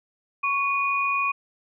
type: tone pair together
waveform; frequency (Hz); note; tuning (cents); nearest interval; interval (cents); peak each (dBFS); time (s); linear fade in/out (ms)
sine; 1108.7 / 2462; C#6 / D#7; 0 / -19; octave + major second; 1381; -24; 0.43-1.32; 10
effects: none